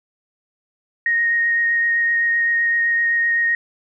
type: tone with vibrato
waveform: sine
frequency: 1864.7 Hz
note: A#6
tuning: in tune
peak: -15 dBFS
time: 1.06-3.55 s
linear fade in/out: 2 ms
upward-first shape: triangle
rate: 7.8 Hz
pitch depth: 12 cents each way
effects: none